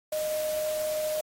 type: tone in noise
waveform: sine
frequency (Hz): 616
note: D#5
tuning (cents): -17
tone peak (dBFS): -27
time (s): 0.12-1.21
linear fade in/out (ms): 5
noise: white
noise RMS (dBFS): -39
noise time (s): 0.12-1.21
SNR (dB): +9
effects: AAC 48 kbps